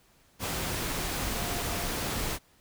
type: tone in noise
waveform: sine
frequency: 700 Hz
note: F5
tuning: 4 cents sharp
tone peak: -42 dBFS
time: 1.3-1.9 s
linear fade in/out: 50 ms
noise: pink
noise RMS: -32 dBFS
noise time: 0.39-2.39 s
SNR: -13 dB
effects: pink hiss -63 dBFS RMS until 2.6 s